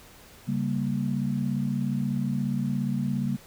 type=chord; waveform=sine; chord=G diminished; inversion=second; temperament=equal; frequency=138.59 / 196 / 233.1 Hz; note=Db3 / G3 / Bb3; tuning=0 / 0 / 0 cents; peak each=-29 dBFS; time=0.47-3.37 s; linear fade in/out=20 ms; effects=pink hiss -51 dBFS RMS until 3.46 s